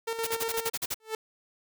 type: tone with tremolo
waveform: sawtooth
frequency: 455.5 Hz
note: A#4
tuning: 40 cents flat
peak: -25 dBFS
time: 0.07-0.7 s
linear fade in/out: 10 ms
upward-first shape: square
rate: 8.5 Hz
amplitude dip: 55%
type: noise bursts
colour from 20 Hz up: white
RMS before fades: -31 dBFS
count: 9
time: 0.23-0.944 s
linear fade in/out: 10 ms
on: 42 ms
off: 42 ms
type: tone with exponential growth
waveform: sawtooth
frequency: 440 Hz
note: A4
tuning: in tune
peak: -23 dBFS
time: 1-1.15 s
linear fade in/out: 2 ms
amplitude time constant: 31 ms
effects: none